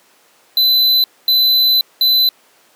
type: tone bursts at uneven times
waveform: square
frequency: 4018 Hz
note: B7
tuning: 29 cents sharp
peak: -10 dBFS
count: 3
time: 0.57-1.04 / 1.28-1.81 / 2.01-2.29 s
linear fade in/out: 2 ms
effects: pink hiss -51 dBFS RMS until 2.75 s + high-pass 400 Hz 12 dB/octave